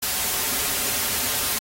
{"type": "noise with comb filter", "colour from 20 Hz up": "white", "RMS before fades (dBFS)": -24, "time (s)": [0.02, 1.59], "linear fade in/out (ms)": 10, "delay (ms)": 6.1, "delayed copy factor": -0.5, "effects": ["AAC 48 kbps"]}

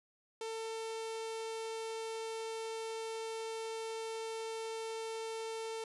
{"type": "tone with notch filter", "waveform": "sawtooth", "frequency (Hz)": 448, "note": "A4", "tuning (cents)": 31, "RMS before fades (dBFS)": -41, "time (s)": [0.41, 5.84], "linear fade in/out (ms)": 2, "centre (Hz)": 1600, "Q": 2, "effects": ["resampled to 24000 Hz"]}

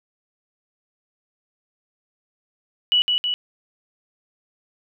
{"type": "tone with echo", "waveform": "sine", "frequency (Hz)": 2945, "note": "F#7", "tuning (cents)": -9, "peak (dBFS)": -14, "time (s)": [2.92, 3.02], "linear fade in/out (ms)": 0, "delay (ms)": 160, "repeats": 2, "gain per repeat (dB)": -3, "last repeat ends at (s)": 3.34, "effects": []}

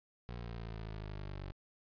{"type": "linear sweep", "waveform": "20% pulse", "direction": "down", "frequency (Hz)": [60.2, 46.99], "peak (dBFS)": -37, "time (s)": [0.29, 1.52], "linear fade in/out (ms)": 0, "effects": ["resampled to 11025 Hz"]}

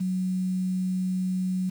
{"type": "tone with quantisation", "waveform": "sine", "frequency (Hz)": 185, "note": "F#3", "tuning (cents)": 0, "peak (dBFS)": -24, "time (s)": [0, 1.7], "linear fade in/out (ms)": 10, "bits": 8, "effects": []}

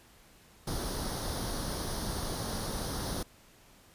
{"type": "noise with comb filter", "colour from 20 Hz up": "pink", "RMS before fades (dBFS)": -35, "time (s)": [0.67, 3.23], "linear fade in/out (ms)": 5, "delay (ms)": 0.2, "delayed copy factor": 0.7, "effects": ["pink hiss -59 dBFS RMS until 3.94 s", "resampled to 32000 Hz"]}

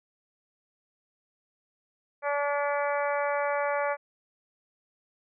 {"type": "harmonic tone", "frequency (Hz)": 287.3, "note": "D4", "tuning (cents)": -38, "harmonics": [2, 3, 4, 5, 6, 7, 8], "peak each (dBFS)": [-28, -32, -34, -36, -38, -39, -40], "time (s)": [2.22, 3.97], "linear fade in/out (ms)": 50, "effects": []}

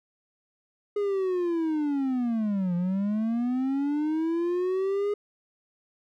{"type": "linear two-way sweep", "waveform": "triangle", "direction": "down then up", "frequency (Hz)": [415.3, 172.4, 415.3], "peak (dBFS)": -22, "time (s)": [0.96, 5.14], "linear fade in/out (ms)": 5, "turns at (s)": 2.75, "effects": []}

